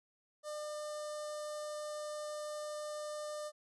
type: tone with notch filter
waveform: sawtooth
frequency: 601 Hz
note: D5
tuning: 40 cents sharp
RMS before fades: -42 dBFS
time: 0.43-3.52 s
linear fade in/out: 50 ms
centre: 2400 Hz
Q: 0.77
effects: resampled to 24000 Hz